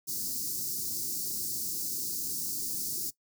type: band-stop noise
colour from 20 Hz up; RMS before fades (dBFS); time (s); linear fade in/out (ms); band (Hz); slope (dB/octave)
white; -34; 0.07-3.11; 20; 380 to 4600; 48
effects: noise-tail reverb RT60 0.1 s tail -19 dB re dry + high-pass 100 Hz 12 dB/octave